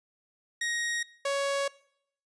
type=tone pair in turn; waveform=sawtooth; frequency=1879 / 557.3 Hz; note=A#6 / C#5; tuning=+13 / +9 cents; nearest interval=octave + major sixth; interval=2104 cents; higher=first; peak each=-25 / -23 dBFS; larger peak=second; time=0.61-1.03 / 1.25-1.68 s; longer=second; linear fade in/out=5 ms; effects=noise-tail reverb RT60 0.7 s tail -22 dB re dry + resampled to 22050 Hz